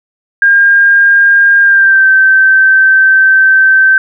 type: tone with pitch glide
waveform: sine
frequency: 1610 to 1549.8 Hz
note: G6 to G6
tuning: +46 to -20 cents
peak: -3 dBFS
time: 0.42-3.98 s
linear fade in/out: 2 ms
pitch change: -66 cents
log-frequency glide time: 1.61-2.08 s
effects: none